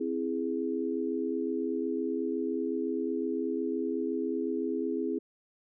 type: chord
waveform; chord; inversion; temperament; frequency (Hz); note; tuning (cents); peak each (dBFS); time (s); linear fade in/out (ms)
sine; C augmented; none; equal; 261.6 / 329.6 / 415.3; C4 / E4 / G#4; 0 / 0 / 0; -33; 0-5.19; 10
effects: none